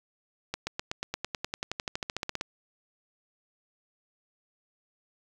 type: accelerating click train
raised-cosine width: 0.2 ms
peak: -14 dBFS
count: 22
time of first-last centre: 0.54-2.411 s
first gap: 130 ms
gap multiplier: 0.96
effects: 7-bit